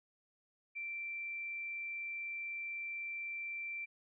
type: tone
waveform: sine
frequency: 2348 Hz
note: D7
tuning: 1 cent flat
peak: -39 dBFS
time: 0.75-3.86 s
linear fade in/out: 20 ms
effects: none